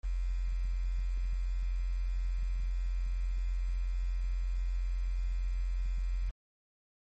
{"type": "tone with quantisation", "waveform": "sine", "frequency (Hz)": 44.19, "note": "F1", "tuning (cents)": 21, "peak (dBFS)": -29, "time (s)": [0.03, 6.31], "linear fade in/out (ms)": 20, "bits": 9, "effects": ["MP3 32 kbps"]}